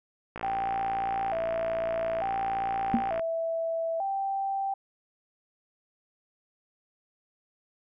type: click train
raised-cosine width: 0.5 ms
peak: -21 dBFS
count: 164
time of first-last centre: 0.36-3.195 s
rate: 57.5 Hz
type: tone with vibrato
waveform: sine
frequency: 718 Hz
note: F5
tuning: 48 cents sharp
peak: -27 dBFS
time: 0.43-4.74 s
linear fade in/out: 5 ms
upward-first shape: square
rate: 0.56 Hz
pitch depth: 150 cents each way
type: tone with exponential decay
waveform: sine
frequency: 233.1 Hz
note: A#3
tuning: in tune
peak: -17 dBFS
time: 2.94-3.08 s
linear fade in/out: 0 ms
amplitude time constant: 29 ms
effects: none